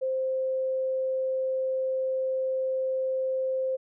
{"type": "tone", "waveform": "sine", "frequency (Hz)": 523.3, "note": "C5", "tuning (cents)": 0, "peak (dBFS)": -25, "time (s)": [0.01, 3.77], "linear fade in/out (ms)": 20, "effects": []}